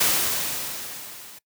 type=noise with level ramp; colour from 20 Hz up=white; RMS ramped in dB=-19 to -44 dBFS; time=0-1.39 s; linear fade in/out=10 ms; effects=noise-tail reverb RT60 0.1 s tail -21 dB re dry + high-pass 80 Hz 12 dB/octave